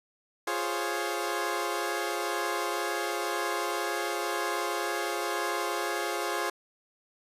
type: chord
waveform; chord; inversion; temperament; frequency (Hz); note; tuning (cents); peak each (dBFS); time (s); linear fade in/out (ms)
15% pulse; Db major seventh; first; equal; 349.2 / 415.3 / 523.3 / 554.4; F4 / Ab4 / C5 / Db5; 0 / 0 / 0 / 0; -27 / -27 / -31 / -30; 0.47-6.5; 5
effects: resampled to 32000 Hz